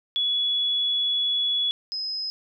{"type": "tone pair in turn", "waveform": "sine", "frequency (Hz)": [3391, 5081], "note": ["G#7", "D#8"], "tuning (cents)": [35, 35], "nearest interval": "perfect fifth", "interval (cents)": 700, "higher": "second", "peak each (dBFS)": [-21, -27], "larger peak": "first", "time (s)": [[0.16, 1.71], [1.92, 2.3]], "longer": "first", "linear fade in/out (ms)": 0, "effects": []}